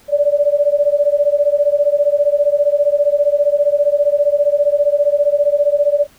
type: beating tone pair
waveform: sine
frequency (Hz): 573 / 588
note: D5 / D5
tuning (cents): -43 / +2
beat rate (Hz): 15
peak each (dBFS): -14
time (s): 0.08-6.07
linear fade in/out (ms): 50
effects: pink hiss -49 dBFS RMS until 6.18 s